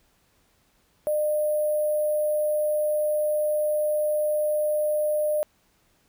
sine tone with sample-and-hold, 605 Hz, D#5, 49 cents flat, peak -21 dBFS, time 1.07-5.43 s, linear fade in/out 0 ms, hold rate 11025 Hz, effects pink hiss -65 dBFS RMS until 6.08 s

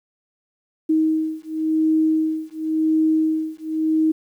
sine beating tone pair, 315.1 / 316.03 Hz, D#4 / D#4, +22 / +27 cents, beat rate 0.93 Hz, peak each -20 dBFS, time 0.89-4.12 s, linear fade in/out 10 ms, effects 9-bit

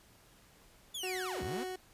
sawtooth linear two-way sweep, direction down then up, 3542 to 59.8 to 276.4 Hz, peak -35 dBFS, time 0.94-1.64 s, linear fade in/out 10 ms, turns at 1.43 s
30% pulse tone with tremolo, 370.3 Hz, F#4, 1 cent sharp, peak -34 dBFS, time 1.03-1.76 s, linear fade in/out 5 ms, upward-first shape sine, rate 2.3 Hz, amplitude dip 25%
effects pink hiss -62 dBFS RMS until 1.93 s + resampled to 32000 Hz

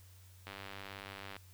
click train, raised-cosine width 0.3 ms, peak -29 dBFS, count 89, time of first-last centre 0.47-1.365 s, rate 98.3 Hz, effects added 92 Hz sine -56 dBFS peak until 1.53 s + white hiss -64 dBFS RMS until 1.53 s

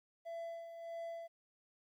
triangle tone with tremolo, 670 Hz, E5, 28 cents sharp, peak -39 dBFS, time 0.25-1.28 s, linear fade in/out 20 ms, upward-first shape sine, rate 1.6 Hz, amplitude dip 55%, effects 13-bit

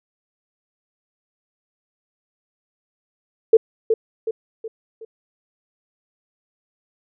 sine tone with echo, 446.4 Hz, A4, 25 cents sharp, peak -6 dBFS, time 3.53-3.57 s, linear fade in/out 5 ms, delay 370 ms, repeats 4, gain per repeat -7 dB, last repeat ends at 5.05 s, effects none

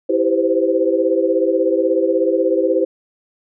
sine chord, C major seventh, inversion first, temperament equal with one note detuned, 329.6 / 392 / 506.9 / 523.3 Hz, E4 / G4 / B4 / C5, 0 / 0 / +45 / 0 cents, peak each -19 dBFS, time 0.09-2.85 s, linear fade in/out 10 ms, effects none

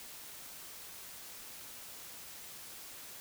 silence, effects white hiss -49 dBFS RMS until 3.2 s

